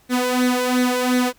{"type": "tone with flanger", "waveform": "sawtooth", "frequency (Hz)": 250, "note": "B3", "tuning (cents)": 21, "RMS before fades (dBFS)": -19, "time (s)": [0.09, 1.33], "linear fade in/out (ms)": 50, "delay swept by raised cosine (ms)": [0.49, 1.99], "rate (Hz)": 2.8, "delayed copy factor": 0.65, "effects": ["pink hiss -56 dBFS RMS until 1.38 s"]}